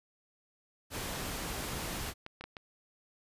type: noise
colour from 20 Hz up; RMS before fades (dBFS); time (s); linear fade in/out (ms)
pink; -38; 0.9-2.14; 50
type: clicks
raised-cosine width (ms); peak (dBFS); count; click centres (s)
0.3; -27; 6; 1.64 / 1.929 / 2.264 / 2.41 / 2.44 / 2.568
effects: resampled to 32000 Hz